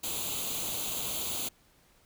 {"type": "noise with comb filter", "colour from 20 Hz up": "white", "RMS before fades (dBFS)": -34, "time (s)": [0.03, 1.49], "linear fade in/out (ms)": 10, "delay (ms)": 0.28, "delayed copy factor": 0.75, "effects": ["pink hiss -64 dBFS RMS until 2.05 s"]}